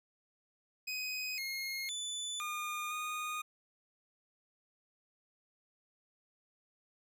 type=tone with pitch steps; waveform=25% pulse; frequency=2511 / 2148 / 3491 / 1215 / 1232 Hz; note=D#7 / C7 / A7 / D#6 / D#6; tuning=+15 / +45 / -14 / -42 / -17 cents; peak=-33 dBFS; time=0.87-3.42 s; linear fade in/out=10 ms; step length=510 ms; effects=none